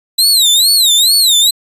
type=tone with vibrato; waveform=sawtooth; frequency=3951 Hz; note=B7; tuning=in tune; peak=-4 dBFS; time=0.18-1.51 s; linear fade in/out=10 ms; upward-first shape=sine; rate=2.3 Hz; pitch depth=200 cents each way; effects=resampled to 32000 Hz